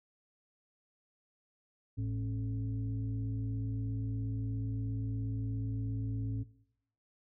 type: tone with frequency modulation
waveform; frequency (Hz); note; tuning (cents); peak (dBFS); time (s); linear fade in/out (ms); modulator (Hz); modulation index
sine; 110; A2; 0; -32; 1.97-6.44; 20; 163; 0.66
effects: noise-tail reverb RT60 0.8 s tail -20 dB re dry